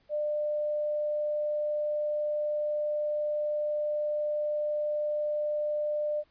sine tone, 598 Hz, D5, 31 cents sharp, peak -27 dBFS, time 0.09-6.24 s, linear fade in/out 50 ms, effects pink hiss -68 dBFS RMS until 6.3 s + resampled to 11025 Hz

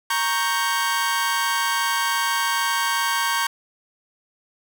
sawtooth chord, G diminished, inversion first, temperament equal, 932.3 / 1108.7 / 1568 Hz, Bb5 / Db6 / G6, 0 / 0 / 0 cents, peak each -21 dBFS, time 0.1-3.47 s, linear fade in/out 5 ms, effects none

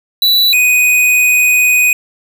square tone pair in turn, 3954 / 2491 Hz, B7 / D#7, +1 / +1 cents, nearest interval minor sixth, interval 800 cents, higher first, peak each -8 dBFS, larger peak neither, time 0.22-0.53 / 0.53-1.93 s, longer second, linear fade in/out 2 ms, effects none

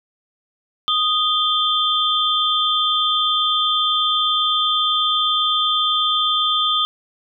sine tone cluster, 1239 / 3174 / 3502 Hz, D#6 / G7 / A7, -8 / +21 / -9 cents, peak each -20 dBFS, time 0.88-6.85 s, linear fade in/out 0 ms, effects none

